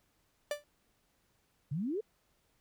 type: tone with exponential decay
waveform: 45% pulse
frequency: 587.3 Hz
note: D5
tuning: in tune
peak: -29 dBFS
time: 0.51-0.64 s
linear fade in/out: 2 ms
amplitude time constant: 28 ms
type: exponential sweep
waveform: sine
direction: up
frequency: 130.8 to 464.9 Hz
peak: -32 dBFS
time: 1.71-2.01 s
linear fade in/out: 10 ms
effects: pink hiss -74 dBFS RMS until 2.6 s